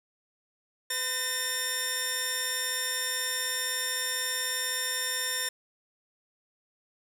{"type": "tone pair together", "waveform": "10% pulse", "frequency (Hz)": [506, 1810.5], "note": ["B4", "A6"], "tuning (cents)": [42, 49], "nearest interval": "octave + minor seventh", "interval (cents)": 2207, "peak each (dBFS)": [-30, -20], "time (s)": [0.9, 5.49], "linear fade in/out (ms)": 5, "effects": []}